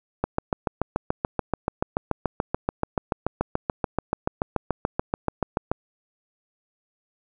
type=click train; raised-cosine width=1 ms; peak=-8 dBFS; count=39; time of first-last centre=0.24-5.716 s; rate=6.94 Hz; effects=none